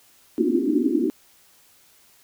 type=band-pass noise; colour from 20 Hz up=white; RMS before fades=-21 dBFS; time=0.38-1.1 s; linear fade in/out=0 ms; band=230 to 370 Hz; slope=96 dB/octave; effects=white hiss -56 dBFS RMS until 2.23 s